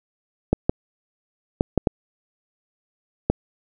clicks, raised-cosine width 2 ms, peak -3 dBFS, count 6, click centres 0.53 / 0.695 / 1.609 / 1.777 / 1.872 / 3.3 s, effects none

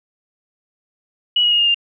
sine tone with pitch steps, 2927 / 2895 / 2863 / 2832 / 2801 Hz, F#7 / F#7 / F7 / F7 / F7, -19 / -38 / +42 / +23 / +4 cents, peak -12 dBFS, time 1.36-1.745 s, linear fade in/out 5 ms, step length 77 ms, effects none

